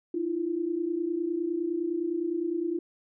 sine tone pair together, 313.3 / 343.1 Hz, D#4 / F4, +12 / -31 cents, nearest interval major second, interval 157 cents, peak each -32 / -28 dBFS, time 0.14-2.79 s, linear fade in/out 5 ms, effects none

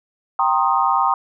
sine chord, C minor seventh, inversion second, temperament equal with one note detuned, 784 / 932.3 / 1061.1 / 1244.5 Hz, G5 / Bb5 / C6 / Eb6, 0 / 0 / +24 / 0 cents, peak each -20 dBFS, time 0.39-1.14 s, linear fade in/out 2 ms, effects none

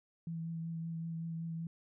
sine tone with vibrato, 164.81 Hz, E3, in tune, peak -37 dBFS, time 0.27-1.67 s, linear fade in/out 2 ms, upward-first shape triangle, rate 5.3 Hz, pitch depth 19 cents each way, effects none

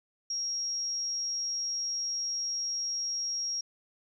sine tone, 5600 Hz, F8, 4 cents sharp, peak -30 dBFS, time 0.3-3.61 s, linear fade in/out 5 ms, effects 11-bit

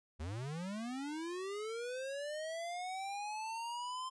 square linear sweep, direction up, 70.9 to 1043 Hz, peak -40 dBFS, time 0.19-4.1 s, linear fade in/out 20 ms, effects resampled to 22050 Hz

